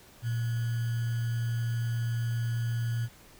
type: tone with sample-and-hold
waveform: sine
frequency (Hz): 116.54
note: A#2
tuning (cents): 0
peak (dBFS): -27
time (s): 0.22-3.09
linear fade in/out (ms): 50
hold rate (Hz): 1575
effects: pink hiss -55 dBFS RMS until 3.39 s